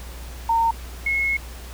sine tone pair in turn, 915 / 2176 Hz, A#5 / C#7, -32 / -33 cents, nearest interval octave + minor third, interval 1499 cents, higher second, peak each -16 / -19 dBFS, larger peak first, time 0.49-0.71 / 1.06-1.37 s, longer second, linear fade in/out 5 ms, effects added 60 Hz sine -34 dBFS peak until 1.73 s + pink hiss -42 dBFS RMS until 1.73 s

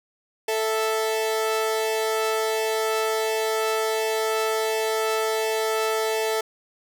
sawtooth tone pair together, 440 / 659.3 Hz, A4 / E5, 0 / 0 cents, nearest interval perfect fifth, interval 700 cents, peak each -19 / -25 dBFS, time 0.48-6.41 s, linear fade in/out 5 ms, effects none

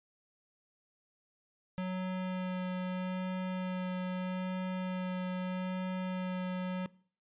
square tone with vibrato, 184.2 Hz, F#3, 7 cents flat, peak -34 dBFS, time 1.78-6.86 s, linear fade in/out 0 ms, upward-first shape sine, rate 0.79 Hz, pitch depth 9 cents each way, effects noise-tail reverb RT60 0.5 s tail -21 dB re dry + resampled to 8000 Hz

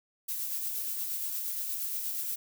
violet noise with tremolo, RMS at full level -33 dBFS, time 0.28-2.36 s, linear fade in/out 10 ms, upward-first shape sine, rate 8.5 Hz, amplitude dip 30%, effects none

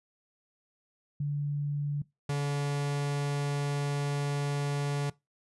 sine / 45% pulse tone pair in turn, 144.9 / 143.24 Hz, D3 / D3, -23 / -43 cents, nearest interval unison, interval 20 cents, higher first, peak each -28 dBFS, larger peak neither, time 1.2-2.02 / 2.29-5.1 s, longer second, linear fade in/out 5 ms, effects noise-tail reverb RT60 0.2 s tail -21 dB re dry + resampled to 24000 Hz

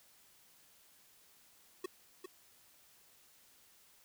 square tone with echo, 370 Hz, F#4, in tune, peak -37 dBFS, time 1.84-1.86 s, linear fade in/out 5 ms, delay 400 ms, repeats 1, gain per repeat -7 dB, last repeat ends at 2.26 s, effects white hiss -65 dBFS RMS until 4.04 s

